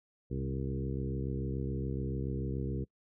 harmonic tone with a mistuned harmonic, 67 Hz, C2, 42 cents sharp, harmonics 1 / 2 / 3 / 4 / 5 / 6 / 7, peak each -38 / -36 / -41 / -43 / -43 / -44 / -46 dBFS, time 0.3-2.85 s, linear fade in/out 20 ms, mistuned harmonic 2, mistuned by -40 cents, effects noise-tail reverb RT60 0.1 s tail -24 dB re dry

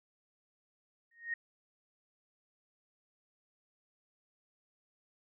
sine tone with exponential growth, 1861 Hz, A#6, 3 cents flat, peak -30 dBFS, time 1.11-1.34 s, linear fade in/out 5 ms, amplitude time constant 48 ms, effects none

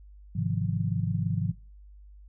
sine chord, F minor seventh, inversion first, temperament just, 104.77 / 130.96 / 157.15 / 174.61 Hz, Ab2 / C3 / Eb3 / F3, +16 / +2 / +18 / 0 cents, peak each -30 / -32 / -31 / -31 dBFS, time 0.35-1.52 s, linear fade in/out 10 ms, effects noise-tail reverb RT60 0.3 s tail -19 dB re dry + added 50 Hz sine -47 dBFS peak until 2.28 s

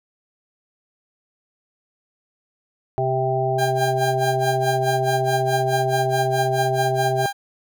harmonic tone, 130.81 Hz, C3, in tune, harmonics 1 / 3 / 5 / 6, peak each -24 / -24 / -24 / -24 dBFS, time 2.98-7.26 s, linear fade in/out 0 ms
30% pulse tone with tremolo, 800 Hz, G5, 35 cents sharp, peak -18 dBFS, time 3.58-7.33 s, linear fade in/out 10 ms, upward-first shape sine, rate 4.7 Hz, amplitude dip 95%
effects none

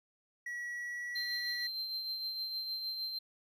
triangle tone with pitch glide, 1928 to 1941.4 Hz, B6 to B6, -42 to -30 cents, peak -36 dBFS, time 0.46-1.67 s, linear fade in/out 5 ms, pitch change +12 cents, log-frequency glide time 0.69-1.28 s
triangle tone with tremolo, 4131 Hz, C8, 23 cents flat, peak -33 dBFS, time 1.15-3.19 s, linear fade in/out 10 ms, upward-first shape triangle, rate 6.5 Hz, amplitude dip 45%
effects none

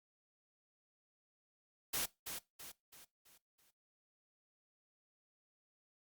white noise with echo, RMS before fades -37 dBFS, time 1.93-2.06 s, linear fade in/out 10 ms, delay 330 ms, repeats 5, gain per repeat -7 dB, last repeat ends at 3.71 s, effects noise-tail reverb RT60 0.2 s tail -20 dB re dry + Opus 48 kbps

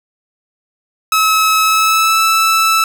sawtooth tone with pitch glide, 1291 to 1316.6 Hz, E6 to E6, -37 to -3 cents, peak -6 dBFS, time 1.12-2.84 s, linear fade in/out 2 ms, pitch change +34 cents, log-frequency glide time 1.61-2.21 s, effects none

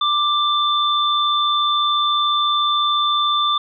sine tone pair together, 1180 / 3543 Hz, D6 / A7, +8 / +11 cents, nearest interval octave + perfect fifth, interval 1903 cents, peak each -17 / -19 dBFS, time 0.01-3.58 s, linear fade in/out 5 ms, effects none

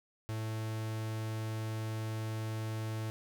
45% pulse tone, 110 Hz, A2, in tune, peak -35 dBFS, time 0.29-3.1 s, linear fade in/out 0 ms, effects none

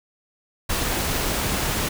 pink noise, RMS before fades -24 dBFS, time 0.69-1.89 s, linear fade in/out 10 ms, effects none

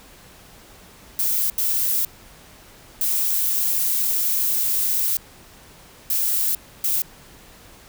violet noise bursts at uneven times, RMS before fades -21 dBFS, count 5, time 1.19-1.5 / 1.58-2.05 / 3.01-5.17 / 6.1-6.55 / 6.84-7.02 s, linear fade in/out 2 ms, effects pink hiss -47 dBFS RMS until 7.88 s

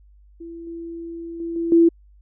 sine tone with level steps, 335.1 Hz, E4, 29 cents sharp, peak -33 / -30 / -25 / -21 / -10 dBFS, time 0.4-1.89 s, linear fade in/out 10 ms, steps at 0.67 / 1.4 / 1.56 / 1.72 s, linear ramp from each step 2 ms, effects added 50 Hz sine -48 dBFS peak until 2.21 s

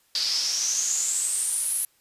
pink noise with band-pass filter sweep, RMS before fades -26 dBFS, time 0.15-1.85 s, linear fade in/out 2 ms, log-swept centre 4600 to 11000 Hz, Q 8.8, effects white hiss -64 dBFS RMS until 2 s + resampled to 32000 Hz

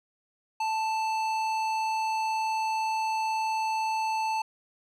sine tone with tanh clipping, 881 Hz, A5, 2 cents sharp, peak -28 dBFS, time 0.6-4.42 s, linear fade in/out 5 ms, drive 15 dB, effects none

